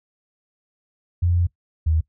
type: tone pair in turn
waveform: sine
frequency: 87.3 / 79.43 Hz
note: F2 / D#2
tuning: 0 / +36 cents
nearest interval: major second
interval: 164 cents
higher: first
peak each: -16 dBFS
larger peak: neither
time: 1.22-1.47 / 1.86-2.01 s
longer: first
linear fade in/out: 10 ms
effects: noise-tail reverb RT60 0.1 s tail -19 dB re dry